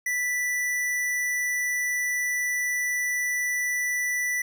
square tone, 1974 Hz, B6, 1 cent flat, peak -25 dBFS, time 0.06-4.42 s, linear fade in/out 5 ms, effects none

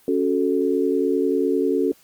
sine chord, F# minor, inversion second, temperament equal, 277.2 / 370 / 440 Hz, C#4 / F#4 / A4, 0 / 0 / 0 cents, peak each -22 dBFS, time 0.08-1.92 s, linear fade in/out 2 ms, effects white hiss -55 dBFS RMS until 2.03 s + Opus 32 kbps

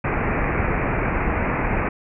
pink low-pass noise, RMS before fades -22 dBFS, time 0.04-1.89 s, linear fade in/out 5 ms, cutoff 2500 Hz, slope 96 dB/octave, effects none

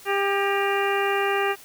harmonic tone with a mistuned harmonic, 398.3 Hz, G4, 28 cents sharp, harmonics 1 / 2 / 3 / 4 / 5 / 6 / 7, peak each -24 / -27 / -29 / -30 / -31 / -32 / -32 dBFS, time 0.05-1.56 s, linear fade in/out 50 ms, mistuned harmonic 5, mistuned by -66 cents, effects white hiss -47 dBFS RMS until 1.64 s

